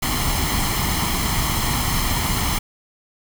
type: noise with comb filter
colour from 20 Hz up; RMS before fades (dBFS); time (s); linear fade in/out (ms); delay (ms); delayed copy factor
pink; -21; 0.02-2.59; 10; 0.96; +0.65
effects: none